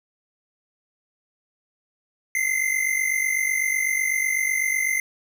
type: tone pair together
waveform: square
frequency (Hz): 2045 / 2093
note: C7 / C7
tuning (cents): -40 / 0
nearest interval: unison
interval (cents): 40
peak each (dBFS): -25 / -24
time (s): 2.35-5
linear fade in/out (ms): 2
effects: none